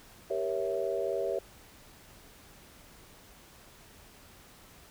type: chord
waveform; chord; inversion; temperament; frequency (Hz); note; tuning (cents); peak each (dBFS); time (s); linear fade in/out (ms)
sine; G diminished seventh; none; equal with one note detuned; 392 / 471.3 / 554.4 / 659.3; G4 / Bb4 / Db5 / Fb5; 0 / +19 / 0 / 0; -34 / -35 / -34 / -35; 0.3-1.39; 5
effects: pink hiss -55 dBFS RMS until 4.9 s